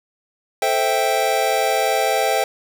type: chord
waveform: square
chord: A minor seventh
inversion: none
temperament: equal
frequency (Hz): 440 / 523.3 / 659.3 / 784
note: A4 / C5 / E5 / G5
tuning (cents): 0 / 0 / 0 / 0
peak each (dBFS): -25 / -24 / -23 / -21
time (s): 0.62-2.44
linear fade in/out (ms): 2
effects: none